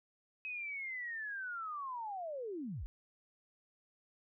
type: linear sweep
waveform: sine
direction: down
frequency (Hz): 2551 to 32.24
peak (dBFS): -39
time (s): 0.45-2.86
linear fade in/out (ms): 0
effects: none